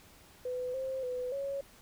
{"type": "tone with pitch steps", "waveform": "sine", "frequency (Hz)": [501, 527, 499.9, 554], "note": ["B4", "C5", "B4", "C#5"], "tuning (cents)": [25, 12, 21, -1], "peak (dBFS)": -33, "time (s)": [0.45, 1.61], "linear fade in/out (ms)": 5, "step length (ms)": 290, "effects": ["pink hiss -58 dBFS RMS until 1.81 s"]}